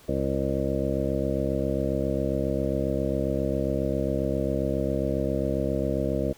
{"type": "harmonic tone", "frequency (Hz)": 67.4, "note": "C#2", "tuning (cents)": -48, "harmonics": [1, 2, 3, 4, 5, 7, 8, 9], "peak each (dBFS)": [-32, -32, -32, -32, -32, -32, -32, -32], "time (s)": [0.08, 6.33], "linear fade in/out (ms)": 10, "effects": ["pink hiss -53 dBFS RMS until 6.37 s"]}